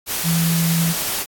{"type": "tone in noise", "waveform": "sine", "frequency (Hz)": 166.1, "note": "E3", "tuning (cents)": 13, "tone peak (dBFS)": -16, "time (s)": [0.23, 0.95], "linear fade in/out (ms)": 50, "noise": "white", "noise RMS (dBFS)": -23, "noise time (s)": [0.06, 1.26], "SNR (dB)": 4, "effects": ["AAC 64 kbps"]}